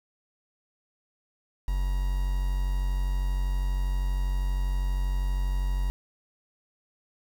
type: tone with quantisation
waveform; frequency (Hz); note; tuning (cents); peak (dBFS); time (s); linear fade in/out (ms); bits
triangle; 46.27; F#1; +1; -22; 1.68-5.9; 0; 7
effects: none